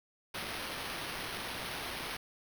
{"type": "noise with sample-and-hold", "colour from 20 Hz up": "white", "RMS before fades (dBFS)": -40, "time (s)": [0.34, 2.17], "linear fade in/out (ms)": 5, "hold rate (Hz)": 7350, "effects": []}